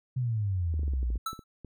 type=exponential sweep; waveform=sine; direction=down; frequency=130.81 to 54.6 Hz; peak=-26 dBFS; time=0.16-1.18 s; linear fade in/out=10 ms
type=clicks; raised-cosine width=3 ms; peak=-30 dBFS; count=11; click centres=0.74 / 0.794 / 0.833 / 0.88 / 0.936 / 1.03 / 1.103 / 1.157 / 1.331 / 1.392 / 1.647 s
type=tone with exponential decay; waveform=square; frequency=1318.5 Hz; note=E6; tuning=in tune; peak=-28 dBFS; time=1.26-1.44 s; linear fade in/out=5 ms; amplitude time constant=38 ms
effects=none